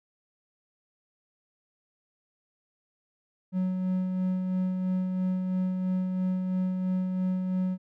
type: tone with tremolo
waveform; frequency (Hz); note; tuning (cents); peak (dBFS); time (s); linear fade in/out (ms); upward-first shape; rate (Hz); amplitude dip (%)
triangle; 185; F#3; 0; -22; 3.52-7.78; 50; sine; 3; 35
effects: none